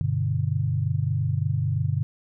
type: chord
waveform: sine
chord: G major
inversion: none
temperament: equal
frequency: 98 / 123.47 / 146.83 Hz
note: G2 / B2 / D3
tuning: 0 / 0 / 0 cents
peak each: -26 dBFS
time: 0.01-2.03 s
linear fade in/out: 0 ms
effects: none